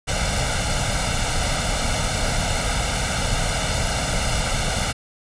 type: noise with comb filter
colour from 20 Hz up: pink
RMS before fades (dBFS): -22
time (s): 0.07-4.93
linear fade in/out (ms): 20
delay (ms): 1.4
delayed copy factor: +0.75
effects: resampled to 22050 Hz

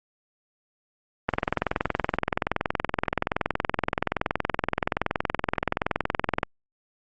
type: click train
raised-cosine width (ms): 0.5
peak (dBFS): -7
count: 110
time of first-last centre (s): 1.29-6.432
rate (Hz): 21.2
effects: Opus 24 kbps

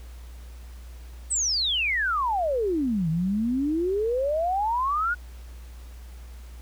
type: exponential two-way sweep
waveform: sine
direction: down then up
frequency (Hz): 8400 to 155.8 to 1483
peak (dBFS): -22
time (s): 1.3-5.15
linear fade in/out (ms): 20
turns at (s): 3.09
effects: added 60 Hz sine -39 dBFS peak until 6.61 s + pink hiss -54 dBFS RMS until 6.61 s

